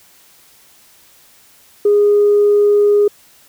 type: tone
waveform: sine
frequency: 411.9 Hz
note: G#4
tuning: 14 cents flat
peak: -7 dBFS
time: 1.85-3.08 s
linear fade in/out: 5 ms
effects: tanh soft clip ceiling -4 dBFS + white hiss -48 dBFS RMS until 3.48 s